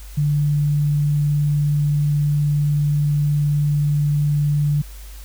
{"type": "tone", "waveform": "sine", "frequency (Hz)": 146.83, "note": "D3", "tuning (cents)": 0, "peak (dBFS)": -15, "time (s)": [0.17, 4.82], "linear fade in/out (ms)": 10, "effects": ["added 50 Hz sine -34 dBFS peak until 5.24 s", "white hiss -45 dBFS RMS until 5.24 s"]}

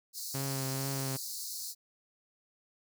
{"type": "high-pass noise", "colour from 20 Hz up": "pink", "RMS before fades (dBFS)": -40, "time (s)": [0.13, 1.75], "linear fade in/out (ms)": 50, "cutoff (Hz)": 4100, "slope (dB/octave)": 96}
{"type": "tone with vibrato", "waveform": "sawtooth", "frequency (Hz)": 135.1, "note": "C#3", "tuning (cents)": -44, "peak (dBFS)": -30, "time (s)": [0.34, 1.17], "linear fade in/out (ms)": 10, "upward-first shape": "triangle", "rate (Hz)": 2.2, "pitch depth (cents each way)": 29}
{"effects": []}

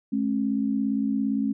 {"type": "tone pair together", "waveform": "sine", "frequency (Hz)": [213.5, 271], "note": ["G#3", "C#4"], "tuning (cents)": [48, -39], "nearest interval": "major third", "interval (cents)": 413, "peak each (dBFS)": -25, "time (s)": [0.12, 1.53], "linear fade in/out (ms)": 10, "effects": []}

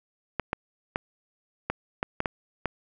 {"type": "clicks", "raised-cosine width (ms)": 0.5, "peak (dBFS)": -11, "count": 8, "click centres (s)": [0.397, 0.531, 0.959, 1.7, 2.029, 2.204, 2.258, 2.657], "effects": []}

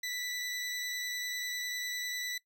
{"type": "tone with vibrato", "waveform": "20% pulse", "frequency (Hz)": 1975.5, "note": "B6", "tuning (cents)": 0, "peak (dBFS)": -30, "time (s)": [0.03, 2.38], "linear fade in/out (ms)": 5, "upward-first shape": "sine", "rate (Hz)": 10, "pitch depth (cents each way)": 12, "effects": ["noise-tail reverb RT60 0.1 s tail -19 dB re dry"]}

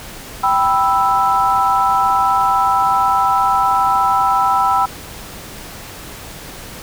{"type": "chord", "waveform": "sine", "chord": "E minor", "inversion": "first", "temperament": "equal", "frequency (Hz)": [784, 987.8, 1318.5], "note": ["G5", "B5", "E6"], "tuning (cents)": [0, 0, 0], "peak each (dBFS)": -16, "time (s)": [0.43, 4.86], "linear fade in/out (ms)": 10, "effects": ["pink hiss -33 dBFS RMS until 6.82 s"]}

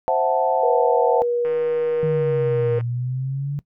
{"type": "chord", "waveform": "sine", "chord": "F# half-diminished seventh", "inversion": "second", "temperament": "equal", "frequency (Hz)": [523.3, 659.3, 740, 880], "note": ["C5", "E5", "F#5", "A5"], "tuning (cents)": [0, 0, 0, 0], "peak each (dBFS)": -22, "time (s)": [0.08, 1.22], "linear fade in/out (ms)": 0}
{"type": "tone with pitch glide", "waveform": "sine", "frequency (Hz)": [483, 473.9], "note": ["B4", "A#4"], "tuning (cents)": [-39, 28], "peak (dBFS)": -18, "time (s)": [0.63, 2.79], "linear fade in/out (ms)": 5, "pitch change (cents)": -33, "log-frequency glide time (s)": [0.74, 2.63]}
{"type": "click train", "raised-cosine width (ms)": 0.5, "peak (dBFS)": -23, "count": 209, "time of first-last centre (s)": [1.45, 2.809], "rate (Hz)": 153}
{"type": "exponential two-way sweep", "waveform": "sine", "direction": "down then up", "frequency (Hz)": [157.2, 116.54, 145.1], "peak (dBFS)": -22, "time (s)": [2.03, 3.59], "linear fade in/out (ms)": 0, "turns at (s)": 2.78}
{"effects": ["noise-tail reverb RT60 0.1 s tail -20 dB re dry"]}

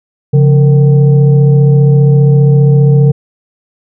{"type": "tone with frequency modulation", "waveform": "sine", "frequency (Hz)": 140, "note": "C#3", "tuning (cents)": 18, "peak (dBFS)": -3, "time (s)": [0.33, 3.12], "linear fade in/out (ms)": 10, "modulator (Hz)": 315, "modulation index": 0.54, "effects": []}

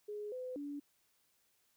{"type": "tone with pitch steps", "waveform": "sine", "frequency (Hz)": [417.5, 507, 287.5], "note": ["G#4", "B4", "D4"], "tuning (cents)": [9, 45, -37], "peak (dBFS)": -40, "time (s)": [0.08, 0.8], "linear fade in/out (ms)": 10, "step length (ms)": 240, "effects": ["white hiss -75 dBFS RMS until 1.76 s"]}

